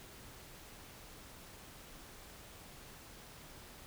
silence, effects pink hiss -54 dBFS RMS until 3.86 s

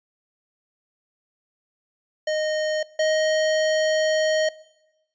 square tone pair in turn, 618 / 624.5 Hz, D#5 / D#5, -12 / +6 cents, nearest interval unison, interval 18 cents, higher second, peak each -22 / -19 dBFS, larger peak second, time 2.27-2.83 / 2.99-4.49 s, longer second, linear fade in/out 5 ms, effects noise-tail reverb RT60 1.0 s tail -21 dB re dry + resampled to 16000 Hz

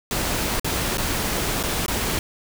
pink noise with dropouts, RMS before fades -24 dBFS, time 0.11-2.19 s, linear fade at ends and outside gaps 1 ms, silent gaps 0.597-0.645 / 0.972-0.981 / 1.629-1.636 / 1.862-1.881 s, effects none

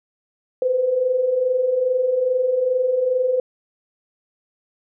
sine tone pair together, 488.2 / 510.6 Hz, B4 / C5, -20 / -42 cents, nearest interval minor second, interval 78 cents, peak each -25 / -17 dBFS, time 0.62-3.4 s, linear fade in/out 2 ms, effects none

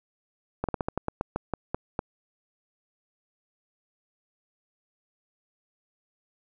slowing click train, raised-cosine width 1 ms, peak -13 dBFS, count 12, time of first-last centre 0.64-1.991 s, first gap 47 ms, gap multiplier 1.18, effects none

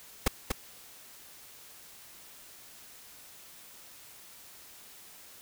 pink noise with echo, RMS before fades -24 dBFS, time 0.26-0.28 s, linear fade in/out 5 ms, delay 240 ms, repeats 1, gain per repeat -5 dB, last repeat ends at 0.52 s, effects white hiss -52 dBFS RMS until 5.41 s

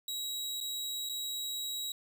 sawtooth tone with dropouts, 3855 Hz, B7, 43 cents flat, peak -32 dBFS, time 0.08-1.92 s, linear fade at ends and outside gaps 2 ms, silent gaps 0.604-0.61 / 1.09-1.095 s, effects none

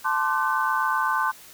sine chord, D dominant seventh, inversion second, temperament equal with one note detuned, 880 / 1046.5 / 1174.7 / 1517.2 Hz, A5 / C6 / D6 / F#6, 0 / 0 / 0 / +43 cents, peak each -27 / -25 / -28 / -26 dBFS, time 0.04-1.32 s, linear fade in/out 20 ms, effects white hiss -47 dBFS RMS until 1.53 s

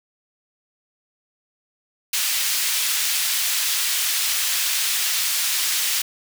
pink high-pass noise, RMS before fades -22 dBFS, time 2.13-6.02 s, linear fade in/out 5 ms, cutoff 2700 Hz, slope 12 dB/octave, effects none

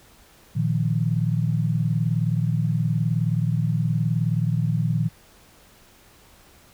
sine chord, Bb suspended fourth, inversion none, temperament equal, 116.54 / 155.56 / 174.61 Hz, Bb2 / Eb3 / F3, 0 / 0 / 0 cents, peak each -23 / -23 / -27 dBFS, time 0.55-5.09 s, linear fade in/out 20 ms, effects pink hiss -53 dBFS RMS until 6.73 s

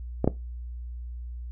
clicks, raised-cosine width 2 ms, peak -9 / -6 dBFS, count 2, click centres 0.244 / 0.276 s, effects noise-tail reverb RT60 0.2 s tail -18 dB re dry + added 60 Hz sine -34 dBFS peak until 1.51 s

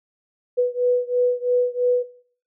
sine beating tone pair, 492 / 495 Hz, B4 / B4, -7 / +4 cents, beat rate 3 Hz, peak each -20 dBFS, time 0.57-2.04 s, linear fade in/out 20 ms, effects noise-tail reverb RT60 0.5 s tail -17 dB re dry

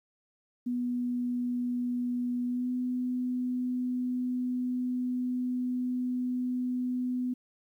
sine tone with pitch glide, 245.2 to 250.1 Hz, B3 to B3, -12 to +22 cents, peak -28 dBFS, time 0.66-7.34 s, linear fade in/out 10 ms, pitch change +34 cents, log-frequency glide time 2.46-2.7 s, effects 11-bit

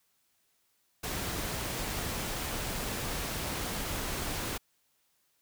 pink noise, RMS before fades -35 dBFS, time 1.03-4.58 s, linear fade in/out 10 ms, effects white hiss -73 dBFS RMS until 5.41 s

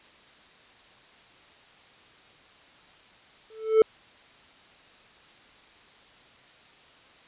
triangle tone with exponential growth, 440 Hz, A4, in tune, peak -9 dBFS, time 3.5-3.82 s, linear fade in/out 2 ms, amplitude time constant 69 ms, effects white hiss -54 dBFS RMS until 7.27 s + resampled to 8000 Hz

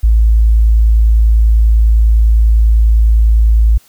sine tone, 55 Hz, A1, in tune, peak -5 dBFS, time 0.03-3.78 s, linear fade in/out 10 ms, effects white hiss -48 dBFS RMS until 3.88 s

